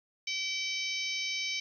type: harmonic tone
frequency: 767 Hz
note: G5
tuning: 38 cents flat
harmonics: 3 / 4 / 5 / 6 / 7 / 8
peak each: -35 / -39 / -40 / -42 / -39 / -42 dBFS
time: 0.27-1.6 s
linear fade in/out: 5 ms
effects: 11-bit